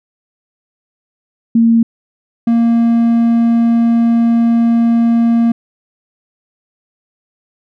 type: tone pair in turn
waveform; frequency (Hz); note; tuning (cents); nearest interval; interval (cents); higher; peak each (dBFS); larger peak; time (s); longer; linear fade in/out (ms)
sine / triangle; 229.5 / 232.3; A#3 / A#3; -27 / -6; unison; 21; second; -6; neither; 1.55-1.83 / 2.47-5.52; second; 5
effects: none